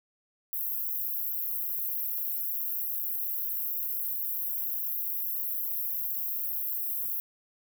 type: high-pass noise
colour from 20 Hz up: pink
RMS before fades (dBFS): -32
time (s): 0.53-7.2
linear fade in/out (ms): 0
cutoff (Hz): 12000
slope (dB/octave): 96
effects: none